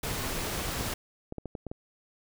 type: noise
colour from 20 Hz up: pink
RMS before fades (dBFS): -33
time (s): 0.03-0.94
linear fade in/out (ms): 5
type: clicks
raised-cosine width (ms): 2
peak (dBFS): -23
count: 7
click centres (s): 0.81 / 1.324 / 1.383 / 1.457 / 1.552 / 1.667 / 1.715
effects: none